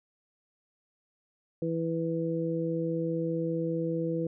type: harmonic tone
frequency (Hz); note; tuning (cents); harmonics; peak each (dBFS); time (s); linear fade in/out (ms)
164.81; E3; 0; 1 / 2 / 3; -32 / -32 / -32; 1.62-4.27; 2
effects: none